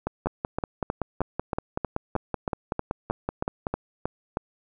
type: two click trains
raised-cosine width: 1 ms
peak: -12 / -12 dBFS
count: 14 / 20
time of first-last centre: 0.27-4.371 / 0.07-3.668 s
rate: 3.17 / 5.28 Hz
effects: none